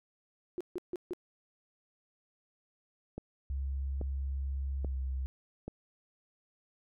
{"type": "tone bursts", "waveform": "sine", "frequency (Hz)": 356.8, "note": "F4", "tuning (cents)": 37, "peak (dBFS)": -33, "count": 4, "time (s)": [0.58, 1.134], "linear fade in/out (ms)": 0, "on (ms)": 26, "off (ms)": 150}
{"type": "click train", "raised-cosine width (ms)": 2, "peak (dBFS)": -26, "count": 4, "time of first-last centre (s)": [3.18, 5.68], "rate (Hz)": 1.2}
{"type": "tone with pitch glide", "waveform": "sine", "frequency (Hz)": [67.9, 65.7], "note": ["C#2", "C2"], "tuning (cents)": [-35, 8], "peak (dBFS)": -32, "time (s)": [3.5, 5.26], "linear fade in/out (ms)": 0, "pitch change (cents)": -57, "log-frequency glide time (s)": [4.84, 4.95]}
{"effects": []}